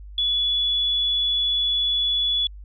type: tone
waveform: sine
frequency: 3417 Hz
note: G#7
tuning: 49 cents sharp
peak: -19 dBFS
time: 0.18-2.47 s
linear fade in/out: 2 ms
effects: added 50 Hz sine -37 dBFS peak until 2.64 s